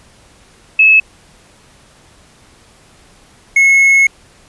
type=tone pair in turn; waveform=sine / triangle; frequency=2594 / 2181 Hz; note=E7 / C#7; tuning=-28 / -29 cents; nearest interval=minor third; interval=301 cents; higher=first; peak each=-4 dBFS; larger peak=neither; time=0.79-1 / 3.56-4.07 s; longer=second; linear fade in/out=5 ms; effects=pink hiss -46 dBFS RMS until 4.48 s + resampled to 24000 Hz